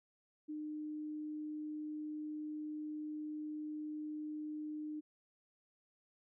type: tone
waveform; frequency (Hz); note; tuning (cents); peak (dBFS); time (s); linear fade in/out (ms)
sine; 303.9; D#4; -41; -40; 0.48-5.01; 20
effects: none